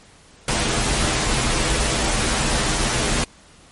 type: noise with comb filter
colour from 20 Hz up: pink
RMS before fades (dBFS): -20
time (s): 0.48-3.24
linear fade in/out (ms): 2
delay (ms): 11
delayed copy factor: -0.7
effects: pink hiss -49 dBFS RMS until 3.71 s + MP3 48 kbps